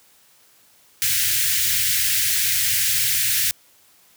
white band-stop noise, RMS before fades -20 dBFS, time 1.02-3.51 s, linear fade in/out 0 ms, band 140 to 1600 Hz, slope 48 dB/octave, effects white hiss -55 dBFS RMS until 4.16 s + high-pass 60 Hz 12 dB/octave

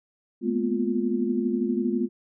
sine tone cluster, 212.4 / 238 / 250.3 / 351.1 Hz, G#3 / A#3 / B3 / F4, +39 / +36 / +23 / +9 cents, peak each -28 dBFS, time 0.41-2.09 s, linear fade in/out 50 ms, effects none

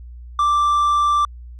triangle tone, 1174.7 Hz, D6, in tune, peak -12 dBFS, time 0.39-1.25 s, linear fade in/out 2 ms, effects added 60 Hz sine -34 dBFS peak until 1.59 s + resampled to 24000 Hz

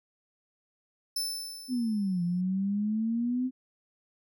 sawtooth tone with exponential decay, 5280 Hz, E8, 2 cents sharp, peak -25 dBFS, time 1.16-2.41 s, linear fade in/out 5 ms, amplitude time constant 270 ms
sine exponential two-way sweep, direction down then up, 260 to 172 to 260 Hz, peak -26 dBFS, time 1.68-3.51 s, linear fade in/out 50 ms, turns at 2.23 s
effects none

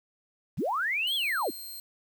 sine linear two-way sweep, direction up then down, 67.1 to 3419 to 184.6 Hz, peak -26 dBFS, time 0.57-1.51 s, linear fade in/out 20 ms, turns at 1.15 s
5% pulse tone, 4186 Hz, C8, in tune, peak -32 dBFS, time 1.07-1.8 s, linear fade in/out 2 ms
effects 9-bit

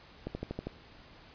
click train, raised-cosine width 2 ms, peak -22 dBFS, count 6, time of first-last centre 0.27-0.67 s, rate 12.5 Hz, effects pink hiss -55 dBFS RMS until 1.34 s + resampled to 11025 Hz

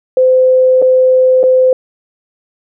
sine tone with dropouts, 514 Hz, C5, 31 cents flat, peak -5 dBFS, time 0.17-1.73 s, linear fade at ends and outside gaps 2 ms, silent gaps 0.818-0.823 / 1.431-1.437 s, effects none

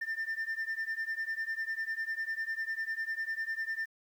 sine beating tone pair, 1789 / 1799 Hz, A6 / A6, +28 / +38 cents, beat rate 10 Hz, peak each -34 / -34 dBFS, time 0.01-3.86 s, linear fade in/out 10 ms, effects tanh soft clip ceiling -30 dBFS + 10-bit

